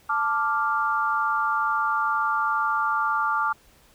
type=chord; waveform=sine; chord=D minor; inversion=second; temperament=equal; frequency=880 / 1174.7 / 1396.9 Hz; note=A5 / D6 / F6; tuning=0 / 0 / 0 cents; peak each=-27 / -24 / -26 dBFS; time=0.09-3.53 s; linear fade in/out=10 ms; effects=pink hiss -57 dBFS RMS until 3.94 s